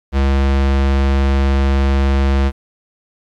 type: tone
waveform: square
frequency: 68.2 Hz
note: C#2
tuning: 28 cents flat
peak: -12 dBFS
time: 0.12-2.52 s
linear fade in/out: 50 ms
effects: low-pass 4000 Hz 12 dB/octave + 8-bit